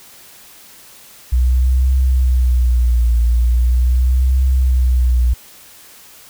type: tone with vibrato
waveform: sine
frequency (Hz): 61.6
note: B1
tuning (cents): -4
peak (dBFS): -10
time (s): 1.32-5.34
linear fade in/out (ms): 10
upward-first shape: triangle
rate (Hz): 0.4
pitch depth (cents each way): 100
effects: white hiss -42 dBFS RMS until 6.29 s